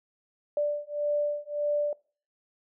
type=beating tone pair; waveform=sine; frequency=587 / 588.7 Hz; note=D5 / D5; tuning=-1 / +4 cents; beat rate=1.7 Hz; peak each=-29 dBFS; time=0.57-1.93 s; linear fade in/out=2 ms; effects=noise-tail reverb RT60 0.4 s tail -23 dB re dry